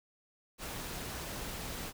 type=noise; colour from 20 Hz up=pink; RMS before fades=-41 dBFS; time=0.58-1.93 s; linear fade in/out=50 ms; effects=none